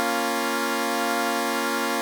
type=chord; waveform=10% pulse; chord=Bb minor; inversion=none; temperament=equal; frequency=233.1 / 277.2 / 349.2 Hz; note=Bb3 / Db4 / F4; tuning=0 / 0 / 0 cents; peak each=-19 dBFS; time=0-2.01 s; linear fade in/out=0 ms; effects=none